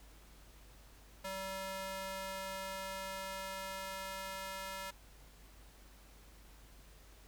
square tone with high-pass filter sweep, 191.8 Hz, G3, 37 cents flat, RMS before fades -43 dBFS, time 1.24-4.91 s, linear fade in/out 10 ms, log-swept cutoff 570 to 900 Hz, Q 0.88, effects added 50 Hz sine -58 dBFS peak until 7.27 s + pink hiss -62 dBFS RMS until 7.27 s

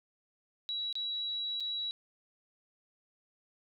sine tone with dropouts, 3898 Hz, B7, 23 cents flat, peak -33 dBFS, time 0.69-1.91 s, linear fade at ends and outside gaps 0 ms, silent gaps 0.927-0.954 / 1.6-1.605 s, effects none

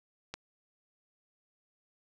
click, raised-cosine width 0.2 ms, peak -21 dBFS, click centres 0.34 s, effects none

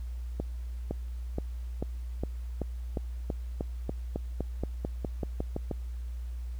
accelerating click train, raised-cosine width 2 ms, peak -18 dBFS, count 19, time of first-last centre 0.4-5.713 s, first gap 510 ms, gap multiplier 0.93, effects added 60 Hz sine -34 dBFS peak until 6.59 s + pink hiss -61 dBFS RMS until 6.59 s

